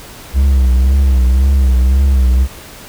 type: tone with vibrato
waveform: triangle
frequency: 65.5 Hz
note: C2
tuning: 2 cents sharp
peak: -5 dBFS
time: 0.33-2.48 s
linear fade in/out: 50 ms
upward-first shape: triangle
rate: 1.9 Hz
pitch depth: 96 cents each way
effects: pink hiss -34 dBFS RMS until 2.88 s